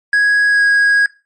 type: tone with pitch glide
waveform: triangle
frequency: 1661.2 to 1647.8 Hz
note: G#6 to G#6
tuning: 0 to -14 cents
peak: -7 dBFS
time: 0.13-1.06 s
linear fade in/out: 2 ms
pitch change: -14 cents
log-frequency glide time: 0.48-0.65 s
effects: noise-tail reverb RT60 0.3 s tail -20 dB re dry + MP3 48 kbps